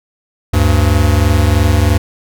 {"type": "tone pair together", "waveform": "square", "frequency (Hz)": [74.96, 98], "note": ["D2", "G2"], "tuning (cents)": [36, 0], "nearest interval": "perfect fourth", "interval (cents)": 464, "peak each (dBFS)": -12, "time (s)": [0.53, 1.98], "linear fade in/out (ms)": 10, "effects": []}